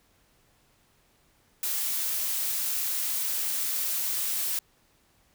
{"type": "noise", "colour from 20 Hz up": "blue", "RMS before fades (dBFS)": -29, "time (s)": [1.63, 4.59], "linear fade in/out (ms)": 2, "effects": ["pink hiss -65 dBFS RMS until 5.34 s"]}